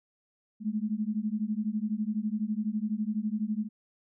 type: beating tone pair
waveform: sine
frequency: 207.7 / 219.7 Hz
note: G#3 / A3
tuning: 0 / -2 cents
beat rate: 12 Hz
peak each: -31 dBFS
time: 0.6-3.69 s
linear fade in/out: 50 ms
effects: none